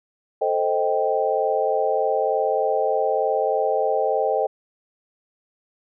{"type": "chord", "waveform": "sine", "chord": "A half-diminished seventh", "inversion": "none", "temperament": "equal", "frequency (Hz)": [440, 523.3, 622.3, 784], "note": ["A4", "C5", "Eb5", "G5"], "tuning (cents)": [0, 0, 0, 0], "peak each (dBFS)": -24, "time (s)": [0.41, 4.47], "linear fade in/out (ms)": 10, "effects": []}